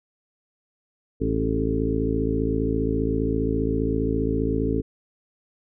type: harmonic tone with a mistuned harmonic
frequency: 55 Hz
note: A1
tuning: in tune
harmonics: 1 / 2 / 3 / 4 / 5 / 6 / 7 / 8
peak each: -28 / -29 / -32 / -31 / -26 / -33 / -31 / -28 dBFS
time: 1.2-4.82 s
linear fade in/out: 20 ms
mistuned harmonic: 7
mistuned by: +29 cents
effects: none